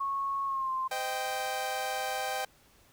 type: tone with pitch glide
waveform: sine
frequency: 1100 to 1047.3 Hz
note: C#6 to C6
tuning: -14 to +1 cents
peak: -29 dBFS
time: 0-0.88 s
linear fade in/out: 10 ms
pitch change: -85 cents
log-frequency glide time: 0.45-0.72 s
type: chord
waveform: sawtooth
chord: C minor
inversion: none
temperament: equal with one note detuned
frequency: 514.3 / 622.3 / 784 Hz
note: C5 / Eb5 / G5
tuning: -30 / 0 / 0 cents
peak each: -35 / -35 / -29 dBFS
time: 0.91-2.45 s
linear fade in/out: 5 ms
effects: pink hiss -62 dBFS RMS until 2.92 s